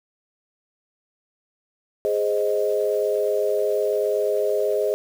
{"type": "chord", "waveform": "sine", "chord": "Ab major", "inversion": "none", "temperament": "equal", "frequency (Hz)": [415.3, 523.3, 622.3], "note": ["Ab4", "C5", "Eb5"], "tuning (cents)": [0, 0, 0], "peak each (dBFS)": [-22, -25, -24], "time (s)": [2.05, 4.94], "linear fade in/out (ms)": 0, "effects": ["7-bit"]}